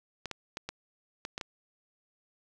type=clicks; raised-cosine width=0.2 ms; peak=-19 dBFS; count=7; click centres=0.257 / 0.313 / 0.571 / 0.69 / 1.251 / 1.379 / 1.412 s; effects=none